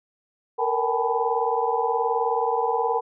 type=tone cluster; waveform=sine; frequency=455.6 / 474.5 / 776 / 855 / 994 Hz; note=A#4 / A#4 / G5 / A5 / B5; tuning=-40 / +31 / -18 / -50 / +11 cents; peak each=-27 dBFS; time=0.58-3.01 s; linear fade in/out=20 ms; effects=none